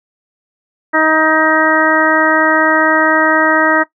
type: harmonic tone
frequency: 314.8 Hz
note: D#4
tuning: 20 cents sharp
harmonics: 1 / 2 / 3 / 4 / 5 / 6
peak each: -16 / -16 / -16 / -16 / -16 / -16 dBFS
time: 0.93-3.84 s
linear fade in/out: 20 ms
effects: noise-tail reverb RT60 0.1 s tail -17 dB re dry